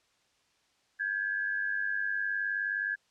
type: tone pair together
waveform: sine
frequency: 1593 / 1692.5 Hz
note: G6 / G#6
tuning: +27 / +32 cents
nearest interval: minor second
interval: 105 cents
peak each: -32 / -32 dBFS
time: 0.99-2.96 s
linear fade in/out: 20 ms
effects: white hiss -70 dBFS RMS until 3.1 s + low-pass 6000 Hz 12 dB/octave